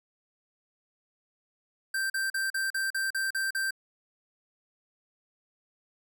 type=tone bursts; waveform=square; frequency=1568 Hz; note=G6; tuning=in tune; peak=-28 dBFS; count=9; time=1.94-3.708 s; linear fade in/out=5 ms; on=160 ms; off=41 ms; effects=none